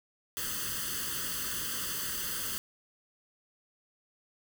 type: noise with comb filter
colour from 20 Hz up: white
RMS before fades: -35 dBFS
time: 0.37-2.58 s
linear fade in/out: 0 ms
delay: 0.64 ms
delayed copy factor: +1
effects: none